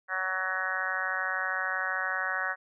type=harmonic tone; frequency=187.1 Hz; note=F#3; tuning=20 cents sharp; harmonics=3 / 4 / 5 / 6 / 7 / 8 / 9 / 10; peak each=-42 / -39 / -44 / -37 / -39 / -33 / -34 / -35 dBFS; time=0.08-2.56 s; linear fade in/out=50 ms; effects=none